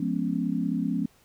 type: chord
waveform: sine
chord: C# dominant seventh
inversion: first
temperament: equal with one note detuned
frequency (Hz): 174.61 / 210.6 / 246.9 / 277.2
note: E#3 / G#3 / B3 / C#4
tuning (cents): 0 / +24 / 0 / 0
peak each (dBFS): -30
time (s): 0-1.06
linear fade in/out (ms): 5
effects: pink hiss -61 dBFS RMS until 1.24 s